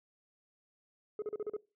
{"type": "tone bursts", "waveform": "sine", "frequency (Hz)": 422.5, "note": "G#4", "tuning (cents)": 30, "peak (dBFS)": -31, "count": 6, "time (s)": [1.19, 1.566], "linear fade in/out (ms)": 2, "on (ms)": 31, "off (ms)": 38, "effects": ["noise-tail reverb RT60 0.3 s tail -24 dB re dry", "tanh soft clip ceiling -33 dBFS"]}